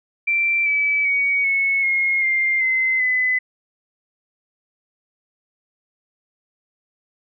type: tone with pitch steps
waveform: sine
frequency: 2349 / 2298 / 2248 / 2199 / 2152 / 2105 / 2059 / 2014 Hz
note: D7 / D7 / C#7 / C#7 / C7 / C7 / C7 / B6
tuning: 0 / -38 / +24 / -14 / +48 / +10 / -28 / +33 cents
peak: -16 dBFS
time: 0.27-3.39 s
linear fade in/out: 10 ms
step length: 390 ms
effects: none